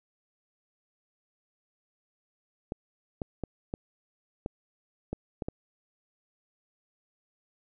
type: clicks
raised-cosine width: 2 ms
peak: -19 dBFS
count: 8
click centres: 2.721 / 3.218 / 3.437 / 3.739 / 4.461 / 5.13 / 5.422 / 5.485 s
effects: none